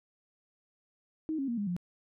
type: tone with pitch steps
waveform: sine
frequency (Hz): 314.8 / 272.5 / 235.8 / 204.1 / 176.68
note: D#4 / C#4 / A#3 / G#3 / F3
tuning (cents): +20 / -29 / +20 / -30 / +20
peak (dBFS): -30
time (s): 1.29-1.765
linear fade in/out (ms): 0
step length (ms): 95
effects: none